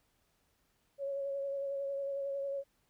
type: tone with vibrato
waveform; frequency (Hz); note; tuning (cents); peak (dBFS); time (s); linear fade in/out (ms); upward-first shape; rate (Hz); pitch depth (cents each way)
sine; 554.4; C#5; 0; -34; 0.98-2.64; 50; sine; 11; 21
effects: pink hiss -75 dBFS RMS until 2.89 s